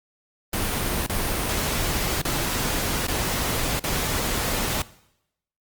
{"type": "noise with dropouts", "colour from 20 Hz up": "pink", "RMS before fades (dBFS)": -25, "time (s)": [0.53, 4.82], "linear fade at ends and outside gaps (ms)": 2, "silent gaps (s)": [[1.064, 1.096], [2.217, 2.251], [3.069, 3.082], [3.794, 3.839]], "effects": ["noise-tail reverb RT60 0.8 s tail -19 dB re dry", "Opus 32 kbps"]}